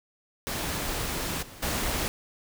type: noise with level steps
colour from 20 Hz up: pink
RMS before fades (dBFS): -31 / -46 / -29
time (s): 0.47-2.08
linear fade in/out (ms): 0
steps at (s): 1.42 / 1.62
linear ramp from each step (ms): 10
effects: none